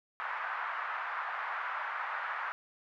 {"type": "band-pass noise", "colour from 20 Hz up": "white", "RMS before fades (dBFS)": -37, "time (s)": [0.2, 2.52], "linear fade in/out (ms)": 0, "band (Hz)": [890, 1600], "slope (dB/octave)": 24, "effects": []}